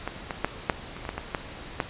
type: clicks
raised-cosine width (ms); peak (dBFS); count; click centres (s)
0.5; -14 / -15 / -8 / -6 / -26 / -20 / -15 / -15 / -11 / -9; 10; 0.076 / 0.308 / 0.446 / 0.698 / 0.966 / 1.052 / 1.091 / 1.18 / 1.348 / 1.802
effects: pink hiss -41 dBFS RMS until 1.89 s + resampled to 8000 Hz